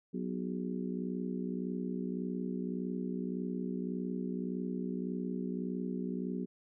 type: harmonic tone with a mistuned harmonic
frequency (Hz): 61.74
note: B1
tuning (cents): 0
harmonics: 3 / 4 / 5 / 6 / 7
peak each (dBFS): -37 / -38 / -47 / -43 / -46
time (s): 0.13-6.46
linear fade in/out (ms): 20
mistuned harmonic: 7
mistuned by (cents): -72
effects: none